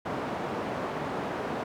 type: band-pass noise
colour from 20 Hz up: white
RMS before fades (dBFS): -33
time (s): 0.05-1.64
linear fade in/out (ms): 10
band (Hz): 130 to 840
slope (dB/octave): 12
effects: none